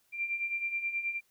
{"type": "beating tone pair", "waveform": "sine", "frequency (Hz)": [2363, 2372.4], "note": ["D7", "D7"], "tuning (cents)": [10, 17], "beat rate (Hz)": 9.4, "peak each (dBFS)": [-38, -32], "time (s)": [0.12, 1.21], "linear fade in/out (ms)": 50, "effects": ["white hiss -71 dBFS RMS until 1.3 s"]}